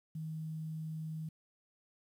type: tone with quantisation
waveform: sine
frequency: 158 Hz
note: D#3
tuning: 27 cents sharp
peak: -38 dBFS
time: 0.15-1.29 s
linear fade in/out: 5 ms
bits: 11
effects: none